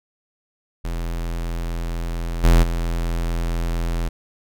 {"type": "tone with level steps", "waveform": "square", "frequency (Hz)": 42.19, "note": "E1", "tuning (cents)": 41, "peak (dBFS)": [-24, -11, -21], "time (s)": [0.84, 4.09], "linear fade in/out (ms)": 10, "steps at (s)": [2.43, 2.62], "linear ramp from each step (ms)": 20, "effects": []}